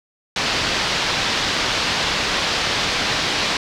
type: low-pass noise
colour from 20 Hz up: white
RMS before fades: -21 dBFS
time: 0.36-3.57 s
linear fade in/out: 2 ms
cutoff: 4800 Hz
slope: 24 dB/octave
effects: none